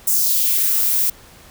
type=noise with high-pass filter sweep; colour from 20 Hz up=violet; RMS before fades=-17 dBFS; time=0.07-1.1 s; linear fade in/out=5 ms; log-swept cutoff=7400 to 480 Hz; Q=1.8; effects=pink hiss -45 dBFS RMS until 1.5 s